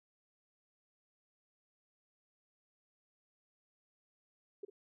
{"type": "tone with echo", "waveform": "sine", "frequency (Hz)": 404.1, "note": "G#4", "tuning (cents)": -47, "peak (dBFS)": -40, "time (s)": [4.63, 4.65], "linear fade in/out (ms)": 5, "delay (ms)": 50, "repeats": 1, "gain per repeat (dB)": -14, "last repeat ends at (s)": 4.7, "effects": []}